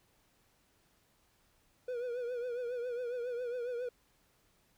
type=tone with vibrato; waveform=triangle; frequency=487.3 Hz; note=B4; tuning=23 cents flat; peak=-33 dBFS; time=1.88-3.89 s; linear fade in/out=5 ms; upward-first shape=triangle; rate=7.3 Hz; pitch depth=81 cents each way; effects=pink hiss -71 dBFS RMS until 4.77 s